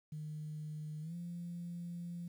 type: tone with pitch glide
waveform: sine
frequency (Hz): 152.9 to 172.62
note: D#3 to F3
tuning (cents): -30 to -20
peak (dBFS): -40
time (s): 0.12-2.28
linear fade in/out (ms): 5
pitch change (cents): +210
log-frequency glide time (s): 1.01-1.15
effects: tanh soft clip ceiling -36 dBFS + 11-bit